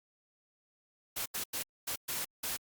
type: noise bursts at uneven times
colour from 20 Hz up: white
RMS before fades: -36 dBFS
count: 6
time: 1.16-1.26 / 1.34-1.44 / 1.53-1.63 / 1.87-1.96 / 2.08-2.25 / 2.43-2.57 s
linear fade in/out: 10 ms
effects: Opus 48 kbps